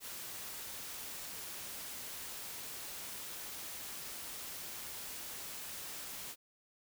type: noise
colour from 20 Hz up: white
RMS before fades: -45 dBFS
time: 0-6.36 s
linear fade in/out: 50 ms
effects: none